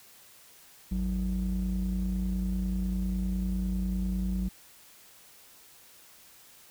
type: ring-modulated tone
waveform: triangle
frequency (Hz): 67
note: C2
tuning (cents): +42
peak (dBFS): -22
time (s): 0.91-4.49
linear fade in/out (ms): 10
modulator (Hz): 119
effects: white hiss -55 dBFS RMS until 6.7 s